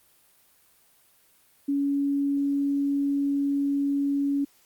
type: tone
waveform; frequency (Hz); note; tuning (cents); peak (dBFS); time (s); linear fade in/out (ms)
sine; 281.2; C#4; +25; -22; 1.68-4.45; 10
effects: white hiss -61 dBFS RMS until 4.65 s + Opus 32 kbps